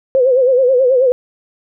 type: tone with vibrato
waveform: sine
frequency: 513 Hz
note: C5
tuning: 34 cents flat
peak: -8 dBFS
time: 0.15-1.12 s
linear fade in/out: 0 ms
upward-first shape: sine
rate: 9.3 Hz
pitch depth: 92 cents each way
effects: none